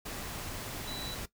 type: tone in noise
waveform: sine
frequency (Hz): 3951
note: B7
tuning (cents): 0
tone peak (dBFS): -40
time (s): 0.87-1.15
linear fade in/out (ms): 10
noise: pink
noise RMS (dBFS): -40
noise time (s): 0.05-1.26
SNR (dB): -3
effects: noise-tail reverb RT60 0.1 s tail -17 dB re dry